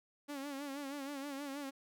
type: tone with vibrato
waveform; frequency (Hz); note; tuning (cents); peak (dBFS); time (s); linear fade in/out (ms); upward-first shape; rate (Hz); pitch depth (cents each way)
sawtooth; 280.4; C#4; +20; -37; 0.28-1.71; 20; sine; 6.3; 74
effects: none